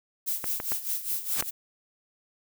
violet noise with tremolo, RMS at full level -28 dBFS, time 0.26-1.51 s, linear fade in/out 20 ms, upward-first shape sine, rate 4.9 Hz, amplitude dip 75%
clicks, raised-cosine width 0.5 ms, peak -17 dBFS, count 4, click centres 0.442 / 0.601 / 0.72 / 1.425 s
white noise with exponential growth, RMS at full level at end -24 dBFS, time 1.25-1.41 s, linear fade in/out 0 ms, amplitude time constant 33 ms
effects none

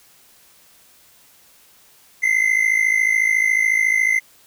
triangle tone pair together, 2039 / 2093 Hz, C7 / C7, -45 / 0 cents, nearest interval unison, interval 45 cents, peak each -16 dBFS, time 2.22-4.2 s, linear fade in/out 20 ms, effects white hiss -52 dBFS RMS until 4.46 s

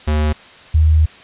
square / sine tone pair in turn, 75.9 / 78.26 Hz, D#2 / D#2, -42 / +11 cents, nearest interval minor second, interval 53 cents, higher second, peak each -14 / -8 dBFS, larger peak second, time 0.07-0.33 / 0.74-1.06 s, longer second, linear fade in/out 10 ms, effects white hiss -41 dBFS RMS until 1.23 s + resampled to 8000 Hz

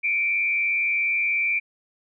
sine tone with frequency modulation, 2348 Hz, D7, 1 cent flat, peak -20 dBFS, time 0.03-1.6 s, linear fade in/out 20 ms, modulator 96.7 Hz, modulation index 0.79, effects none

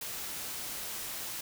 white noise, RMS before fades -39 dBFS, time 0.01-1.41 s, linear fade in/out 5 ms, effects none

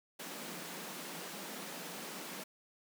pink high-pass noise, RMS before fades -45 dBFS, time 0.19-2.44 s, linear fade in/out 10 ms, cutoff 160 Hz, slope 96 dB/octave, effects none

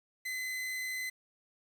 40% pulse tone, 2033 Hz, B6, 50 cents sharp, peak -34 dBFS, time 0.25-1.1 s, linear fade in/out 10 ms, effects 10-bit

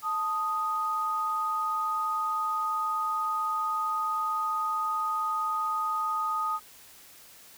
sine tone pair together, 880 / 1244.5 Hz, A5 / D#6, 0 / 0 cents, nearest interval tritone, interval 600 cents, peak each -34 / -27 dBFS, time 0.02-6.6 s, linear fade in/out 50 ms, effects white hiss -52 dBFS RMS until 7.57 s

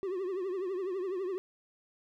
triangle tone with vibrato, 374.5 Hz, F#4, 21 cents sharp, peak -30 dBFS, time 0.03-1.38 s, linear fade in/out 0 ms, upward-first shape triangle, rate 12 Hz, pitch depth 130 cents each way, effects none

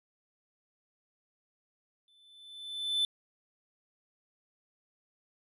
triangle tone with exponential growth, 3520 Hz, A7, in tune, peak -23 dBFS, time 2.08-3.05 s, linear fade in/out 1 ms, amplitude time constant 210 ms, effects resampled to 32000 Hz

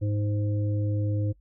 harmonic tone, 103.83 Hz, G#2, in tune, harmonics 1 / 3 / 5, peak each -24 / -34 / -38 dBFS, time 0.01-1.33 s, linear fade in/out 20 ms, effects noise-tail reverb RT60 0.1 s tail -24 dB re dry + added 50 Hz sine -56 dBFS peak until 1.4 s

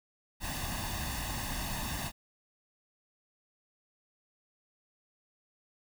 pink noise with comb filter, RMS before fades -36 dBFS, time 0.4-2.12 s, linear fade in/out 50 ms, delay 1.1 ms, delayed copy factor +0.75, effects none

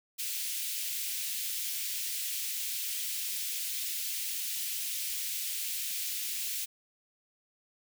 white high-pass noise, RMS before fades -35 dBFS, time 0.18-6.66 s, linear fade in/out 20 ms, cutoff 2300 Hz, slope 24 dB/octave, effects none

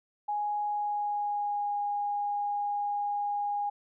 sine tone with pitch glide, 830.6 to 819.6 Hz, G#5 to G#5, 0 to -23 cents, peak -28 dBFS, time 0.28-3.7 s, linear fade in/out 10 ms, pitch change -23 cents, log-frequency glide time 0.66-1.78 s, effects none

